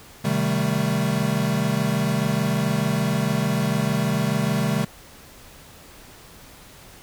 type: chord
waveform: square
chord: A half-diminished seventh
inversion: first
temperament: equal with one note detuned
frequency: 130.81 / 155.56 / 196 / 222.7 Hz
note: C3 / Eb3 / G3 / A3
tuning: 0 / 0 / 0 / +21 cents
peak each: -27 / -26 / -26 / -27 dBFS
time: 0.24-4.85 s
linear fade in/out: 10 ms
effects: pink hiss -46 dBFS RMS until 7.02 s